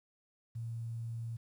sine tone with quantisation, 115.2 Hz, A#2, 20 cents flat, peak -37 dBFS, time 0.55-1.37 s, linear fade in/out 10 ms, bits 11, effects none

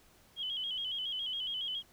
sine tone with vibrato, 3136 Hz, G7, in tune, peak -34 dBFS, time 0.36-1.83 s, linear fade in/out 50 ms, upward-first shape square, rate 7.2 Hz, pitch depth 66 cents each way, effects pink hiss -63 dBFS RMS until 1.92 s

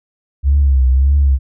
sine tone with vibrato, 67.6 Hz, C#2, 43 cents flat, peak -7 dBFS, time 0.43-1.39 s, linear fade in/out 50 ms, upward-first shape triangle, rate 1.7 Hz, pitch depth 110 cents each way, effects tanh soft clip ceiling -4 dBFS

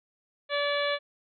harmonic tone, 576 Hz, D5, 34 cents flat, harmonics 1 / 2 / 3 / 4 / 5 / 6 / 7, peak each -28 / -34 / -33 / -35 / -40 / -35 / -39 dBFS, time 0.49-0.99 s, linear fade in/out 50 ms, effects none

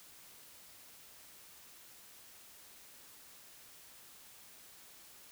silence, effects white hiss -57 dBFS RMS until 5.31 s

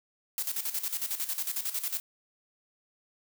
blue noise with tremolo, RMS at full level -31 dBFS, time 0.38-2 s, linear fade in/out 0 ms, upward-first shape square, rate 11 Hz, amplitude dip 70%, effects none

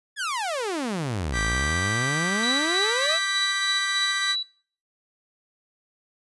sawtooth exponential two-way sweep, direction down then up, 1767 to 51.5 to 693 Hz, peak -22 dBFS, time 0.16-3.19 s, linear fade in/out 50 ms, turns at 1.41 s
40% pulse chord, G major, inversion second, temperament just, 1176 / 1568 / 1960 Hz, D6 / G6 / B6, +2 / 0 / -14 cents, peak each -31 / -29 / -26 dBFS, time 1.32-4.36 s, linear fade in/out 50 ms
sine tone with tremolo, 3935 Hz, B7, 7 cents flat, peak -23 dBFS, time 2.43-4.43 s, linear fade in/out 5 ms, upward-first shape sine, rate 3.3 Hz, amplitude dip 60%
effects noise-tail reverb RT60 0.5 s tail -24 dB re dry + resampled to 24000 Hz

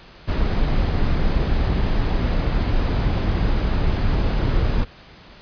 brown noise, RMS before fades -19 dBFS, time 0.27-4.85 s, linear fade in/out 20 ms, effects pink hiss -45 dBFS RMS until 5.41 s + resampled to 11025 Hz

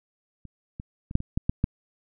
clicks, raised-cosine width 5 ms, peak -30 / -23 / -25 / -6 / -22 / -12 / -10 / -9 dBFS, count 8, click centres 0.453 / 0.799 / 1.111 / 1.154 / 1.204 / 1.375 / 1.495 / 1.641 s, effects none

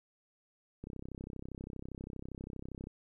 click train, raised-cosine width 3 ms, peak -30 dBFS, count 67, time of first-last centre 0.84-2.871 s, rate 32.5 Hz, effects 12-bit

